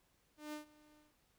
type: tone with ADSR envelope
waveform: sawtooth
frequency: 301.2 Hz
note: D4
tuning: 44 cents sharp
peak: -38 dBFS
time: 0.37-1.15 s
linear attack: 160 ms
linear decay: 120 ms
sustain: -22 dB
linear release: 170 ms
effects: pink hiss -75 dBFS RMS until 1.38 s